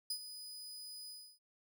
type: tone with ADSR envelope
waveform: sawtooth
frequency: 4978 Hz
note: D#8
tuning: in tune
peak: -32 dBFS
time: 0.1-1.39 s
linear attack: 5 ms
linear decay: 74 ms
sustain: -12 dB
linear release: 300 ms
effects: none